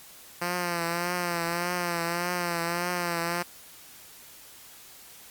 5% pulse tone with vibrato, 173.3 Hz, F3, 13 cents flat, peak -16 dBFS, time 0.41-3.43 s, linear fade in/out 10 ms, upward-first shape triangle, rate 1.7 Hz, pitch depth 58 cents each way, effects white hiss -49 dBFS RMS until 5.3 s + Opus 48 kbps

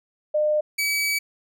sine / sawtooth tone pair in turn, 605 / 2284 Hz, D#5 / D7, -49 / -49 cents, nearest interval octave + major seventh, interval 2300 cents, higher second, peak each -18 dBFS, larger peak neither, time 0.34-0.61 / 0.78-1.19 s, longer second, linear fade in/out 10 ms, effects none

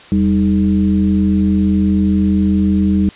sine tone with frequency modulation, 196.3 Hz, G3, 3 cents sharp, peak -10 dBFS, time 0.12-3.09 s, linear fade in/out 0 ms, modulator 115 Hz, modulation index 0.8, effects white hiss -39 dBFS RMS until 3.15 s + resampled to 8000 Hz

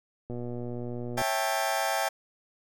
click train, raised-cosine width 2 ms, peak -24 dBFS, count 112, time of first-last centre 0.3-1.217 s, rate 121 Hz
sawtooth chord, A dominant seventh, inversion first, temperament just, 550 / 660 / 792 / 880 Hz, C#5 / E5 / G5 / A5, -14 / +2 / +18 / 0 cents, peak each -31 / -27 / -26 / -29 dBFS, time 1.17-2.09 s, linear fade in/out 10 ms
effects none

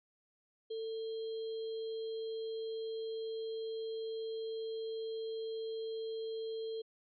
sine tone with sample-and-hold, 446.3 Hz, A4, 25 cents sharp, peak -37 dBFS, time 0.7-6.82 s, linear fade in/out 10 ms, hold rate 3675 Hz, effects resampled to 11025 Hz

